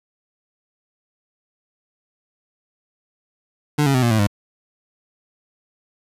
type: tone with pitch steps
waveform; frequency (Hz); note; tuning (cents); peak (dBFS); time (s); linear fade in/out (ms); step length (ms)
25% pulse; 148.4 / 137.66 / 127.71 / 118.47 / 109.9 / 101.95; D3 / C#3 / C3 / A#2 / A2 / G#2; +18 / -12 / -42 / +28 / -2 / -32; -11; 3.78-4.272; 10; 82
effects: resampled to 32000 Hz + 8-bit